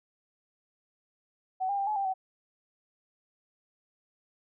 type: tone with pitch steps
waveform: sine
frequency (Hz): 751 / 802 / 791 / 850 / 789 / 757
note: F#5 / G5 / G5 / G#5 / G5 / F#5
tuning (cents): +26 / +39 / +15 / +40 / +11 / +39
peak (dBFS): -27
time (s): 1.6-2.14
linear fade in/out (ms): 20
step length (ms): 90
effects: none